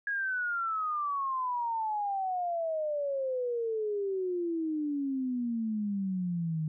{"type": "exponential sweep", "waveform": "sine", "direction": "down", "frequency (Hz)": [1661.2, 153.6], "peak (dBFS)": -29, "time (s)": [0.07, 6.68], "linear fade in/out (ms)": 2, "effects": []}